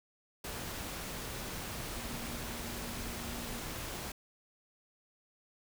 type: tone in noise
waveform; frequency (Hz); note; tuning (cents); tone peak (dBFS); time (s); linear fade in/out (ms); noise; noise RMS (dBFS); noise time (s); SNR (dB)
sine; 236.2; A#3; +23; -47; 1.96-3.61; 5; pink; -41; 0.44-4.12; -9
effects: none